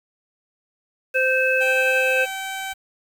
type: harmonic tone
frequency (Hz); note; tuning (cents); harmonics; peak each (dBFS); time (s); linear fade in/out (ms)
519; C5; -14; 1 / 3 / 5; -21 / -21 / -21; 1.14-2.26; 20
type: tone with pitch glide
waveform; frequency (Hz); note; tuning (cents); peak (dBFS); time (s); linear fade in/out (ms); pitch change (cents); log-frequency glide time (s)
15% pulse; 784 to 771; G5 to G5; 0 to -29; -21; 1.6-2.74; 20; -29; 1.98-2.24
effects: 7-bit